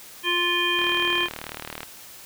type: harmonic tone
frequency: 350 Hz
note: F4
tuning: 4 cents sharp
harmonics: 1 / 3 / 5 / 7 / 9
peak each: -29 / -28 / -27 / -26 / -25 dBFS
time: 0.23-1.29 s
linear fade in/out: 50 ms
type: click train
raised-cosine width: 0.3 ms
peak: -16 dBFS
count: 41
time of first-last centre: 0.79-1.832 s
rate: 38.4 Hz
effects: white hiss -44 dBFS RMS until 2.25 s